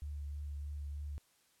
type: tone with vibrato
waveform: sine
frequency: 72.7 Hz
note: D2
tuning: 17 cents flat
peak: -39 dBFS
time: 0.02-1.18 s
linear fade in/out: 0 ms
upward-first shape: triangle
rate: 3.2 Hz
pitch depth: 21 cents each way
effects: white hiss -71 dBFS RMS until 1.6 s + low-pass 12000 Hz 12 dB/octave